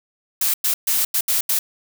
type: noise bursts at uneven times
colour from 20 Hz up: blue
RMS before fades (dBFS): -19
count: 6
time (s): 0.41-0.54 / 0.64-0.74 / 0.87-1.05 / 1.14-1.21 / 1.28-1.41 / 1.49-1.59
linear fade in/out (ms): 5
effects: none